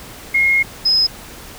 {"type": "tone pair in turn", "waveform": "sine", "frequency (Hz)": [2150, 5089], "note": ["C7", "D#8"], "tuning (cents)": [47, 38], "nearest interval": "octave + minor third", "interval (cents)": 1491, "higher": "second", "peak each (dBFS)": -11, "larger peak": "neither", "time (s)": [[0.34, 0.63], [0.85, 1.07]], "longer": "first", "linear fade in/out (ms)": 10, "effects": ["pink hiss -36 dBFS RMS until 1.58 s"]}